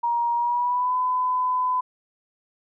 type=tone with pitch glide; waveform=sine; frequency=945 to 1007 Hz; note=A#5 to B5; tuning=+23 to +33 cents; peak=-20 dBFS; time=0.03-1.81 s; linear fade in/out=10 ms; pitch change=+110 cents; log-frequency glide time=0.35-0.95 s; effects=none